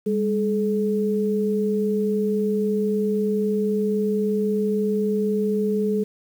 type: tone pair together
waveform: sine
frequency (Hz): 202 / 428.1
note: G#3 / A4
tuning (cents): -48 / -47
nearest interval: octave + minor second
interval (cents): 1301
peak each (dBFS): -22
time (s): 0.06-6.04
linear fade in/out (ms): 10
effects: 8-bit